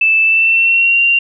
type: tone with pitch glide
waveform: sine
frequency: 2637 to 2767 Hz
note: E7 to F7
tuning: 0 to -17 cents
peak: -8 dBFS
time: 0.01-1.19 s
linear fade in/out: 5 ms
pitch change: +83 cents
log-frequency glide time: 0.23-1.01 s
effects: none